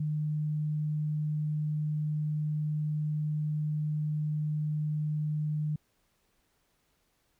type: tone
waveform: sine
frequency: 151.7 Hz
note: D#3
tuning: 44 cents flat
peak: -28 dBFS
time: 0-5.76 s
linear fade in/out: 5 ms
effects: pink hiss -73 dBFS RMS until 7.39 s